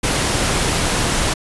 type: noise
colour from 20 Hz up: pink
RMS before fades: -18 dBFS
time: 0.03-1.34 s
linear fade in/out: 10 ms
effects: resampled to 24000 Hz